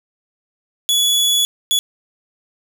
sawtooth tone bursts at uneven times, 3403 Hz, G#7, 41 cents sharp, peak -10 dBFS, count 2, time 0.89-1.45 / 1.71-1.79 s, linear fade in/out 0 ms, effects none

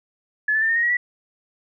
sine tone with pitch steps, 1715 / 1752 / 1789.9 / 1828.6 / 1868.1 / 1908.4 / 1949.6 Hz, A6 / A6 / A6 / A#6 / A#6 / A#6 / B6, -45 / -8 / +29 / -34 / +3 / +40 / -23 cents, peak -17 dBFS, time 0.48-0.97 s, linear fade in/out 5 ms, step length 70 ms, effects none

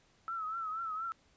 sine tone with vibrato, 1310 Hz, E6, 11 cents flat, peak -35 dBFS, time 0.28-1.12 s, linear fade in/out 0 ms, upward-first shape triangle, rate 4.2 Hz, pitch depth 87 cents each way, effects pink hiss -68 dBFS RMS until 1.36 s + resampled to 16000 Hz

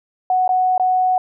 sine tone with dropouts, 740 Hz, F#5, in tune, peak -13 dBFS, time 0.3-1.18 s, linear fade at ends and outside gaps 2 ms, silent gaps 0.478-0.491 / 0.779-0.797 s, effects none

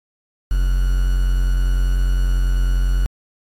triangle tone with quantisation, 45.05 Hz, F#1, 45 cents flat, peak -12 dBFS, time 0.51-3.06 s, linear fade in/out 0 ms, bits 6, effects AAC 48 kbps

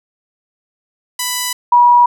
5% pulse / sine tone pair in turn, 992 / 966.5 Hz, B5 / B5, +7 / -38 cents, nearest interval unison, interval 45 cents, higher first, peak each -5 dBFS, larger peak neither, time 1.19-1.53 / 1.72-2.06 s, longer neither, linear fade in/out 5 ms, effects none

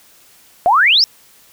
sine exponential sweep, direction up, 659.3 to 5588 Hz, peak -8 dBFS, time 0.66-1.04 s, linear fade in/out 0 ms, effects white hiss -48 dBFS RMS until 1.52 s

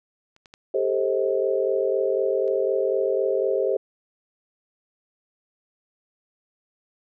clicks, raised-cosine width 0.2 ms, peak -36 / -30 / -26 / -35 dBFS, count 4, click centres 0.364 / 0.458 / 0.539 / 2.479 s
sine chord, A half-diminished seventh, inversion third, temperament just, 396 / 440 / 528 / 633.6 Hz, G4 / A4 / C5 / Eb5, +18 / 0 / +16 / +31 cents, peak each -24 / -27 / -24 / -29 dBFS, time 0.74-3.77 s, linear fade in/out 5 ms
effects none

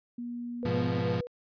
sine tone with pitch glide, 240 to 253.8 Hz, B3 to B3, -49 to +47 cents, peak -34 dBFS, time 0.18-1 s, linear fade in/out 5 ms, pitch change +96 cents, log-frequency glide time 0.76-0.88 s
sine tone with tremolo, 487.8 Hz, B4, 21 cents flat, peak -30 dBFS, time 0.63-1.27 s, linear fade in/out 0 ms, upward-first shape triangle, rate 2.7 Hz, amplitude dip 60%
35% pulse chord, F diminished, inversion first, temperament equal, 103.83 / 123.47 / 174.61 Hz, Ab2 / Cb3 / F3, 0 / 0 / 0 cents, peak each -31 dBFS, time 0.65-1.21 s, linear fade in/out 5 ms
effects resampled to 11025 Hz

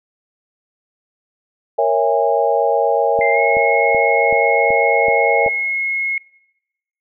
sine chord, A# half-diminished seventh, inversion none, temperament equal with one note detuned, 466.2 / 554.4 / 659.3 / 818.2 Hz, A#4 / C#5 / E5 / G#5, 0 / 0 / 0 / -26 cents, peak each -18 dBFS, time 1.78-5.49 s, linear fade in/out 10 ms
click train, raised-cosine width 2 ms, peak -16 dBFS, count 7, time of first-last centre 3.19-5.463 s, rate 2.64 Hz
sine tone with pitch glide, 2093 to 2167 Hz, C7 to C#7, 0 to -40 cents, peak -17 dBFS, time 3.21-6.18 s, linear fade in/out 2 ms, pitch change +60 cents, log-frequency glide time 3.32-3.39 s
effects noise-tail reverb RT60 1.0 s tail -23 dB re dry

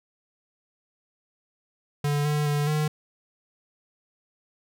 square tone with pitch steps, 145.5 / 148.9 / 146.3 / 152.1 Hz, D3 / D3 / D3 / D#3, -16 / +24 / -6 / -39 cents, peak -23 dBFS, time 2.04-2.88 s, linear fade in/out 5 ms, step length 210 ms, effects none

